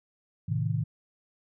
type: chord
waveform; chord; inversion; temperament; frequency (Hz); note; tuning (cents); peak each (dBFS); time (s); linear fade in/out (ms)
sine; A diminished; none; just; 110 / 132 / 158.4; A2 / C3 / Eb3; 0 / +16 / +31; -29 / -31 / -30; 0.48-0.84; 10
effects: none